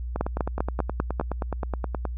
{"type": "two click trains", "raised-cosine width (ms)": 1, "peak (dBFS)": [-10, -14], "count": [6, 19], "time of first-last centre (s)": [[0.21, 1.198], [0.16, 2.053]], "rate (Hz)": [5.06, 9.51], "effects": ["added 60 Hz sine -29 dBFS peak until 2.17 s"]}